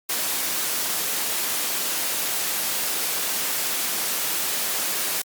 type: noise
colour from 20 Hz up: white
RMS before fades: -25 dBFS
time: 0.09-5.22 s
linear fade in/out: 5 ms
effects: high-pass 200 Hz 12 dB/octave + Opus 48 kbps